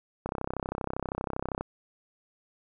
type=click train; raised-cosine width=1 ms; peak=-17 dBFS; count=45; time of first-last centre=0.26-1.61 s; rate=32.6 Hz; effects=none